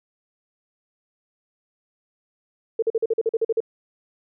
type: tone bursts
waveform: sine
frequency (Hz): 450.6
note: A4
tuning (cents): +41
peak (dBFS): -17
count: 11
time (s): 2.79-3.604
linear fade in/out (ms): 5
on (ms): 34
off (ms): 44
effects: none